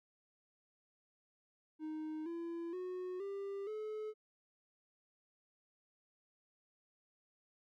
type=tone with pitch steps; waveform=triangle; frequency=311.1 / 337.3 / 365.7 / 396.5 / 429.9 Hz; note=D#4 / E4 / F#4 / G4 / A4; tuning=0 / +40 / -20 / +20 / -40 cents; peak=-38 dBFS; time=1.79-4.14 s; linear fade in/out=50 ms; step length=470 ms; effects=none